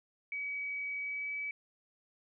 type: tone with pitch glide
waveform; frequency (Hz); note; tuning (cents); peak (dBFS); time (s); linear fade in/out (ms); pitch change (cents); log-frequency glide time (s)
sine; 2273 to 2290; C#7 to D7; +43 to -44; -35; 0.32-1.51; 2; +13; 0.99-1.32
effects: none